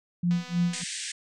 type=tone with tremolo; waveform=sine; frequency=174.61 Hz; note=F3; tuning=in tune; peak=-20 dBFS; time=0.23-0.84 s; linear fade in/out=5 ms; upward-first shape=sine; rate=3.2 Hz; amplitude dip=100%
type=click train; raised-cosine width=0.2 ms; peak=-26 dBFS; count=127; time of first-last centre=0.31-0.816 s; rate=249 Hz
type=band-pass noise; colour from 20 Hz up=white; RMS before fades=-35 dBFS; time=0.73-1.12 s; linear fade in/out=5 ms; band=1600 to 9100 Hz; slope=96 dB/octave
effects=none